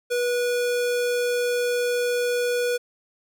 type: tone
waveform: square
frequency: 486.9 Hz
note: B4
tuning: 25 cents flat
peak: -22 dBFS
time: 0.1-2.78 s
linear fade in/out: 20 ms
effects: none